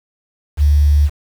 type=tone with quantisation; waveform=sine; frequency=73.1 Hz; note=D2; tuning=7 cents flat; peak=-8 dBFS; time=0.57-1.1 s; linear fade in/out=50 ms; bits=6; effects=none